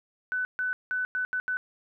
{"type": "tone bursts at uneven times", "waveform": "sine", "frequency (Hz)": 1500, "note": "F#6", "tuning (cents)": 23, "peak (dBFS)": -26, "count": 6, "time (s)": [[0.32, 0.45], [0.59, 0.73], [0.91, 1.05], [1.15, 1.25], [1.33, 1.4], [1.48, 1.57]], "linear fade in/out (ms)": 0, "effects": []}